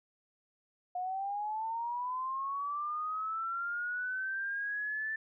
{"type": "linear sweep", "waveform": "sine", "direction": "up", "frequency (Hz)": [716, 1770], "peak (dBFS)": -33, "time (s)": [0.95, 5.16], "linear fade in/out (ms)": 5, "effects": []}